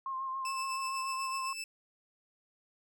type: tone with vibrato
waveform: sine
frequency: 1061 Hz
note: C6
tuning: 24 cents sharp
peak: -34 dBFS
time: 0.06-1.53 s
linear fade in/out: 2 ms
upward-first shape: sine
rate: 7.1 Hz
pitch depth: 28 cents each way
type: tone with tremolo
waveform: 20% pulse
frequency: 2637 Hz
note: E7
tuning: in tune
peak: -32 dBFS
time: 0.45-1.64 s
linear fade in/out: 2 ms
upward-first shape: sine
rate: 8 Hz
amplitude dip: 45%
effects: none